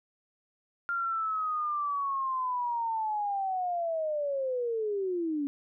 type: linear sweep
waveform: sine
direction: down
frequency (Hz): 1398 to 277.2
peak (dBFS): -28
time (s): 0.89-5.47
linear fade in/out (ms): 0
effects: none